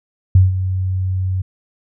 sine tone with ADSR envelope, 93.4 Hz, F#2, 17 cents sharp, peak -4 dBFS, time 0.35-1.42 s, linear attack 4 ms, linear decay 160 ms, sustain -12 dB, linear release 9 ms, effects none

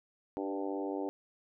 harmonic tone with a mistuned harmonic, 98 Hz, G2, in tune, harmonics 3 / 4 / 5 / 6 / 7 / 8 / 9, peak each -37 / -39 / -41 / -44 / -47 / -45 / -47 dBFS, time 0.37-1.09 s, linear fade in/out 0 ms, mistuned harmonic 4, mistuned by -15 cents, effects none

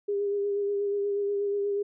sine tone with vibrato, 404.4 Hz, G#4, 46 cents flat, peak -25 dBFS, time 0.08-1.83 s, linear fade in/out 10 ms, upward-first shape sine, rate 8.3 Hz, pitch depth 22 cents each way, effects none

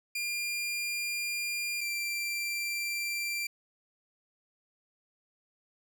sawtooth tone pair in turn, 2400 / 2360 Hz, D7 / D7, +37 / +8 cents, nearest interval unison, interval 29 cents, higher first, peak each -28 / -28 dBFS, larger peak neither, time 0.15-1.81 / 1.81-3.47 s, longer neither, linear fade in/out 5 ms, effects none

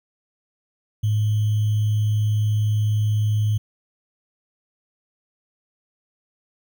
sine tone with sample-and-hold, 106.4 Hz, G#2, 42 cents sharp, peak -17 dBFS, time 1.03-3.58 s, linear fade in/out 10 ms, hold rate 3150 Hz, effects none

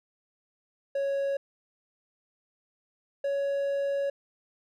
triangle tone pair in turn, 554 / 558.5 Hz, C#5 / C#5, -1 / +13 cents, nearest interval unison, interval 14 cents, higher second, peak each -24 dBFS, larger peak neither, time 0.95-1.37 / 3.24-4.1 s, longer second, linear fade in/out 5 ms, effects none

